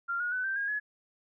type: tone with pitch steps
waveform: sine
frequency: 1388 / 1444.4 / 1503.2 / 1564.3 / 1627.9 / 1694.1 Hz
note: F6 / F#6 / F#6 / G6 / G#6 / G#6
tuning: -11 / -42 / +27 / -4 / -35 / +34 cents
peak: -29 dBFS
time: 0.08-0.8 s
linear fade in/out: 20 ms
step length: 120 ms
effects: none